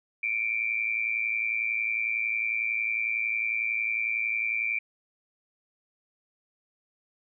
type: tone with amplitude modulation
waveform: sine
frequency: 2349 Hz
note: D7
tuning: in tune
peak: -22 dBFS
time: 0.23-4.79 s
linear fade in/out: 5 ms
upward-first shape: sine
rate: 111 Hz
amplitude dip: 80%
effects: none